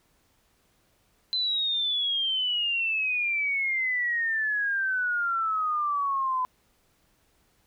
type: exponential sweep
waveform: sine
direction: down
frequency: 4065 to 1007 Hz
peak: -24 dBFS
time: 1.33-6.45 s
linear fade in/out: 0 ms
effects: pink hiss -67 dBFS RMS until 7.66 s